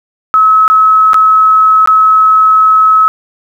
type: tone with dropouts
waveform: sine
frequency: 1288 Hz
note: E6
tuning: 41 cents flat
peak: -3 dBFS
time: 0.34-3.08 s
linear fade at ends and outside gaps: 0 ms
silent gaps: 0.679-0.7 / 1.133-1.143 / 1.859-1.874 s
effects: 7-bit